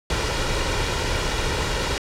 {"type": "noise with comb filter", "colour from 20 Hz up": "pink", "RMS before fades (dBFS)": -23, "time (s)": [0.1, 1.98], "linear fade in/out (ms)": 2, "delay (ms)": 2.1, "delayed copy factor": 0.5, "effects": ["low-pass 6000 Hz 12 dB/octave"]}